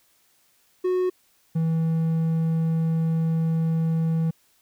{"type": "tone pair in turn", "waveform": "triangle", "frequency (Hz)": [366.3, 162.56], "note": ["F#4", "E3"], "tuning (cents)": [-17, -24], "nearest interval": "octave + major second", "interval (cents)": 1407, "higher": "first", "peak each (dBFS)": -18, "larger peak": "neither", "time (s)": [[0.84, 1.1], [1.55, 4.31]], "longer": "second", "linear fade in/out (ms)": 10, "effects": ["white hiss -63 dBFS RMS until 4.61 s"]}